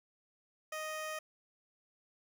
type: tone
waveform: 15% pulse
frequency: 622.3 Hz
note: D#5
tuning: in tune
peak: -32 dBFS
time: 0.72-1.19 s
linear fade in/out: 5 ms
effects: none